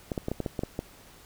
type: clicks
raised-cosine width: 2 ms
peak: -16 dBFS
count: 9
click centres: 0.118 / 0.178 / 0.284 / 0.316 / 0.403 / 0.462 / 0.592 / 0.635 / 0.791 s
effects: pink hiss -53 dBFS RMS until 1.25 s